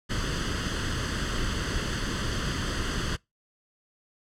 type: noise with comb filter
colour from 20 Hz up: pink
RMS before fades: -29 dBFS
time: 0.09-3.17 s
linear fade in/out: 20 ms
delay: 0.64 ms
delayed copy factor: +0.7
effects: noise-tail reverb RT60 0.2 s tail -24 dB re dry + low-pass 6000 Hz 12 dB/octave